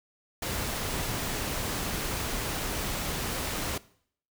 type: noise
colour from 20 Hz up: pink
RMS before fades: -32 dBFS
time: 0.42-3.78 s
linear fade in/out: 5 ms
effects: noise-tail reverb RT60 0.6 s tail -20 dB re dry